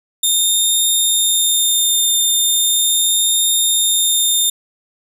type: tone with vibrato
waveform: 15% pulse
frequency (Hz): 3638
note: A#7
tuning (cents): -43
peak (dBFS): -6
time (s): 0.23-4.5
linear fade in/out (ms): 5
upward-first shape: triangle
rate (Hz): 0.38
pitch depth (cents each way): 12
effects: none